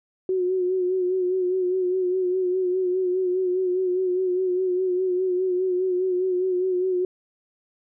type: tone with vibrato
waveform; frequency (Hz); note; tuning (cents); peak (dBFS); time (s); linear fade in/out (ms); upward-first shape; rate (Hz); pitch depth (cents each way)
sine; 367.6; F#4; -11; -20; 0.29-7.05; 2; sine; 4.9; 44
effects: none